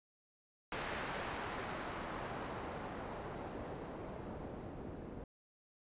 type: noise with low-pass filter sweep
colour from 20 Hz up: white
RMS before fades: -44 dBFS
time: 0.72-5.24 s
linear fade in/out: 2 ms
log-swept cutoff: 1800 to 400 Hz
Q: 0.73
effects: resampled to 8000 Hz